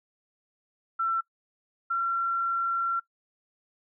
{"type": "tone pair in turn", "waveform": "sine", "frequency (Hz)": [1345, 1363.8], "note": ["E6", "F6"], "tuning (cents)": [34, -42], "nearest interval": "unison", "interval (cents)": 24, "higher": "second", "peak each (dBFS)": -24, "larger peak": "neither", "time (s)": [[0.99, 1.21], [1.9, 3]], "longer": "second", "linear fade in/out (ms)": 10, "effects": ["noise-tail reverb RT60 0.1 s tail -20 dB re dry"]}